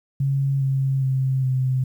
sine tone with pitch steps, 137.4 / 134.81 / 132.26 / 129.76 Hz, C#3 / C#3 / C3 / C3, -15 / -48 / +19 / -14 cents, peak -18 dBFS, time 0.2-1.84 s, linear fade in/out 5 ms, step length 410 ms, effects 9-bit

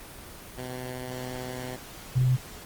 10% pulse / sine tone pair in turn, 126.7 / 127.51 Hz, B2 / C3, +45 / -44 cents, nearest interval unison, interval 11 cents, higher second, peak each -26 / -19 dBFS, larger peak second, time 0.57-1.77 / 2.15-2.37 s, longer first, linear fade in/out 20 ms, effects pink hiss -44 dBFS RMS until 2.65 s + Opus 24 kbps

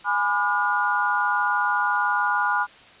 sine chord, G# diminished seventh, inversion none, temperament just, 830.6 / 996.7 / 1196.1 / 1435.3 Hz, G#5 / B5 / D6 / F6, 0 / +16 / +31 / +47 cents, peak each -26 / -25 / -28 / -23 dBFS, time 0.04-2.67 s, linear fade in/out 50 ms, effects white hiss -48 dBFS RMS until 3 s + resampled to 8000 Hz

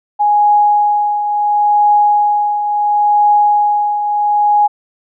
sine tone with tremolo, 830.6 Hz, G#5, in tune, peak -6 dBFS, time 0.19-4.68 s, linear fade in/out 20 ms, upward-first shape triangle, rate 0.72 Hz, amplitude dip 60%, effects none

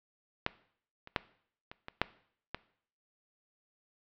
clicks, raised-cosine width 0.3 ms, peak -12 / -30 / -11 / -28 / -25 / -9 / -19 dBFS, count 7, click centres 0.464 / 1.074 / 1.162 / 1.715 / 1.884 / 2.016 / 2.546 s, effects noise-tail reverb RT60 0.6 s tail -19 dB re dry + low-pass 4000 Hz 12 dB/octave

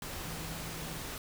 sine tone in noise, 162.4 Hz, E3, 26 cents flat, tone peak -44 dBFS, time 0.25-0.98 s, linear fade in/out 2 ms, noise pink, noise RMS -41 dBFS, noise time 0.02-1.18 s, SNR -6 dB, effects none

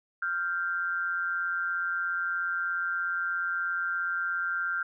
sine tone pair together, 1391.1 / 1568 Hz, F6 / G6, -7 / 0 cents, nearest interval major second, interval 207 cents, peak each -29 / -32 dBFS, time 0.22-4.83 s, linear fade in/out 5 ms, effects none

